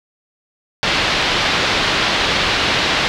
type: low-pass noise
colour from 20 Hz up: white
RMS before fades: -17 dBFS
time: 0.83-3.08 s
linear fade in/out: 0 ms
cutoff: 4100 Hz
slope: 24 dB/octave
effects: none